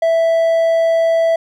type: tone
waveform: triangle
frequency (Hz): 659.3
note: E5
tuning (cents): 0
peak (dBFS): -9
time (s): 0.02-1.36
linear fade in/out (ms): 5
effects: none